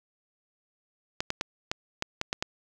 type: clicks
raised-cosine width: 0.2 ms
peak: -11 dBFS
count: 8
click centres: 1.205 / 1.304 / 1.411 / 1.715 / 2.024 / 2.214 / 2.329 / 2.425 s
effects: none